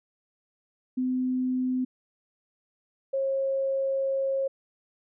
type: tone pair in turn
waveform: sine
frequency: 255.1 / 540.5 Hz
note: C4 / C#5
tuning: -44 / -44 cents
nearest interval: octave + minor second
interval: 1300 cents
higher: second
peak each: -24 dBFS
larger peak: neither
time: 0.97-1.85 / 3.13-4.48 s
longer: second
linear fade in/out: 10 ms
effects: none